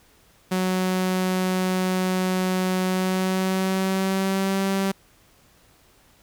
sawtooth tone with pitch glide, 185.3 to 194.06 Hz, F#3 to G3, +3 to -17 cents, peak -17 dBFS, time 0.51-4.92 s, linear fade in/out 10 ms, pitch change +80 cents, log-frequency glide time 2.85-4.62 s, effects pink hiss -57 dBFS RMS until 6.22 s

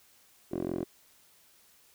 10% pulse tone with band-pass filter, 44.05 Hz, F1, 16 cents sharp, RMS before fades -34 dBFS, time 0.51-0.85 s, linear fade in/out 20 ms, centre 380 Hz, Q 5.7, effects white hiss -62 dBFS RMS until 1.94 s

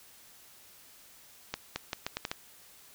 accelerating click train, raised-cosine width 0.2 ms, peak -15 dBFS, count 7, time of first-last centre 1.54-2.315 s, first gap 220 ms, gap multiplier 0.78, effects white hiss -56 dBFS RMS until 2.94 s

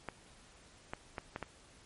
clicks, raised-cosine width 0.5 ms, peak -23 dBFS, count 5, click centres 0.087 / 0.935 / 1.182 / 1.361 / 1.427 s, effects pink hiss -60 dBFS RMS until 1.85 s + MP3 48 kbps

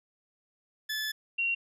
20% pulse / sine tone pair in turn, 1732 / 2749 Hz, A6 / F7, -28 / -28 cents, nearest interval minor sixth, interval 800 cents, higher second, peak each -26 dBFS, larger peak neither, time 0.89-1.12 / 1.38-1.55 s, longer first, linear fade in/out 10 ms, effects resampled to 32000 Hz

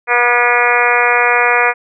harmonic tone with a mistuned harmonic, 241.6 Hz, B3, 38 cents flat, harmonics 2 / 3 / 4 / 5 / 6 / 7 / 8 / 9 / 10, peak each -18 / -18 / -18 / -18 / -18 / -18 / -18 / -18 / -18 dBFS, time 0.07-1.74 s, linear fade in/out 50 ms, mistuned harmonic 8, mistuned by +16 cents, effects none

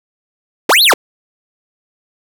square linear two-way sweep, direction up then down, 189.9 to 4435 to 189.9 Hz, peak -7 dBFS, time 0.69-0.94 s, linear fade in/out 5 ms, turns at 0.83 s, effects none

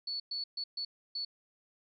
sine tone bursts at uneven times, 4435 Hz, C#8, in tune, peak -34 dBFS, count 5, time 0.07-0.2 / 0.31-0.44 / 0.57-0.64 / 0.77-0.85 / 1.15-1.25 s, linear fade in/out 5 ms, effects none

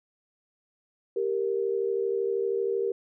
sine tone pair together, 393.4 / 466.2 Hz, G4 / A#4, +6 / 0 cents, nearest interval minor third, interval 294 cents, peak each -27 / -28 dBFS, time 1.16-2.92 s, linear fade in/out 5 ms, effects none

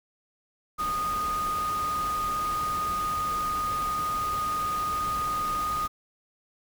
sine tone in noise, 1235 Hz, D#6, 13 cents flat, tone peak -26 dBFS, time 0.78-5.88 s, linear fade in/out 20 ms, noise pink, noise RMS -38 dBFS, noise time 0.78-5.88 s, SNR +9 dB, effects none

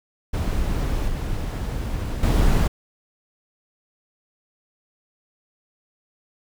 brown noise with level steps, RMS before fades -23 / -26 / -17 dBFS, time 0.33-2.68 s, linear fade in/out 10 ms, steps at 1.08 / 2.23 s, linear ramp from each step 2 ms, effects none

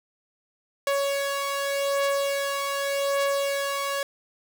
sawtooth beating tone pair, 558 / 558.85 Hz, C#5 / C#5, +11 / +14 cents, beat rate 0.85 Hz, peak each -21 / -27 dBFS, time 0.87-4.03 s, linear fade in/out 2 ms, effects none

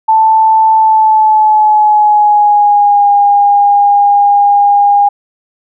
sine tone with pitch glide, 881 to 812.6 Hz, A5 to G#5, +2 to -38 cents, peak -4 dBFS, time 0.08-5.09 s, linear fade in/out 10 ms, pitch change -140 cents, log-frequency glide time 0.73-3.09 s, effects none

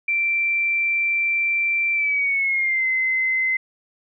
sine tone with pitch glide, 2349 to 2057 Hz, D7 to C7, 0 to -30 cents, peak -18 dBFS, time 0.08-3.57 s, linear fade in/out 5 ms, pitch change -230 cents, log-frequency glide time 1.93-2.87 s, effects none

